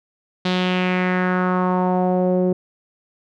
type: tone with low-pass filter sweep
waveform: sawtooth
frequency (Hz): 182.6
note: F#3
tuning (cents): -23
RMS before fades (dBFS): -19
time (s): 0.45-2.53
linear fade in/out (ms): 5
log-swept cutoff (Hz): 3900 to 440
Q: 2.9
effects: none